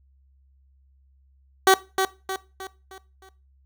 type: tone with echo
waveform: 15% pulse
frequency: 381.6 Hz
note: G4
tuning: 47 cents flat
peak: -6 dBFS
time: 1.67-1.74 s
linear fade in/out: 2 ms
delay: 310 ms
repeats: 5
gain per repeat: -7 dB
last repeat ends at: 3.29 s
effects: noise-tail reverb RT60 0.3 s tail -18 dB re dry + added 67 Hz sine -56 dBFS peak until 3.65 s